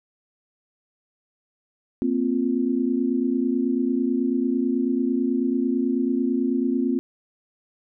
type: chord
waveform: sine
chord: Bb suspended second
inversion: none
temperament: just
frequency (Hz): 233.1 / 262.2 / 349.6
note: Bb3 / C4 / F4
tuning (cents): 0 / +4 / +2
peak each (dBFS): -25 / -22 / -27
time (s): 2.02-6.99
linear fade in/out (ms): 0
effects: none